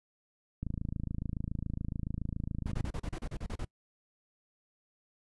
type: click train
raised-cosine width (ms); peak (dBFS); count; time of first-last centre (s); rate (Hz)
5; -23; 61; 0.63-2.844; 27.1
type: noise bursts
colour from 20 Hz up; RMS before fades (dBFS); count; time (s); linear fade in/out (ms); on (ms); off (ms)
brown; -36; 11; 2.66-3.649; 5; 59; 34
effects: noise-tail reverb RT60 0.1 s tail -25 dB re dry + resampled to 24000 Hz